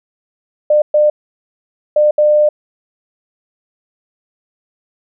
sine tone bursts at uneven times, 600 Hz, D5, 37 cents sharp, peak -7 dBFS, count 4, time 0.7-0.82 / 0.94-1.1 / 1.96-2.11 / 2.18-2.49 s, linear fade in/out 5 ms, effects none

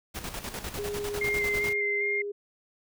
pink noise with tremolo, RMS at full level -35 dBFS, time 0.14-1.74 s, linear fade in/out 20 ms, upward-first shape square, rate 10 Hz, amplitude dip 60%
sine tone with pitch glide, 411.4 to 408.1 Hz, G#4 to G#4, -16 to -30 cents, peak -31 dBFS, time 0.78-2.32 s, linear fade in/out 10 ms, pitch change -14 cents, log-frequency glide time 1.69-2.04 s
sine tone with vibrato, 2099 Hz, C7, 5 cents sharp, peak -26 dBFS, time 1.21-2.22 s, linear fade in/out 5 ms, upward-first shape square, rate 2.5 Hz, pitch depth 16 cents each way
effects none

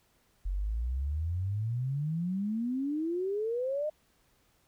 sine exponential sweep, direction up, 44.29 to 622.3 Hz, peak -29 dBFS, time 0.45-3.9 s, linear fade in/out 10 ms, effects pink hiss -69 dBFS RMS until 4.67 s

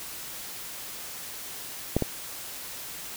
clicks, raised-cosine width 2 ms, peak -8 / -11 dBFS, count 2, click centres 1.966 / 2.023 s, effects white hiss -39 dBFS RMS until 3.16 s

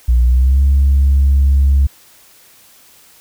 sine tone with pitch glide, 60.3 to 68.87 Hz, B1 to C#2, -41 to -11 cents, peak -6 dBFS, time 0.08-1.87 s, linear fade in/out 10 ms, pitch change +230 cents, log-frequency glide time 0.24-0.61 s, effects tanh soft clip ceiling -5 dBFS + white hiss -46 dBFS RMS until 3.2 s

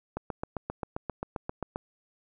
click train, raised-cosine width 1 ms, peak -18 dBFS, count 13, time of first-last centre 0.17-1.759 s, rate 7.55 Hz, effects none

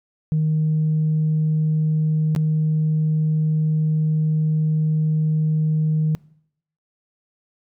sine tone with dropouts, 155.6 Hz, D#3, in tune, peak -15 dBFS, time 0.32-6.15 s, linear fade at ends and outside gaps 0 ms, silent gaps 2.35-2.362 s, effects noise-tail reverb RT60 0.7 s tail -24 dB re dry + tanh soft clip ceiling -13 dBFS

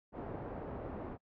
white low-pass noise, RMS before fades -43 dBFS, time 0.12-1.18 s, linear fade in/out 50 ms, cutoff 550 Hz, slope 12 dB/octave, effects noise-tail reverb RT60 0.1 s tail -26 dB re dry + low-pass 2000 Hz 12 dB/octave

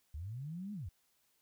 sine linear two-way sweep, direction up then down, 67.4 to 213.9 to 67.4 Hz, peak -40 dBFS, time 0.14-0.89 s, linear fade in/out 5 ms, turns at 0.73 s, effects white hiss -75 dBFS RMS until 1.41 s

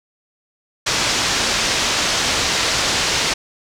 white low-pass noise, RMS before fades -19 dBFS, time 0.86-3.34 s, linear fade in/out 10 ms, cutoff 6300 Hz, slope 24 dB/octave, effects none

